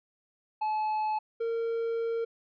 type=tone pair in turn; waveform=triangle; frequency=860 / 459.5 Hz; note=A5 / A#4; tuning=-40 / -25 cents; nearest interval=major seventh; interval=1085 cents; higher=first; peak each=-25 / -26 dBFS; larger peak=first; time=0.61-1.19 / 1.4-2.25 s; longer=second; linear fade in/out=10 ms; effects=resampled to 11025 Hz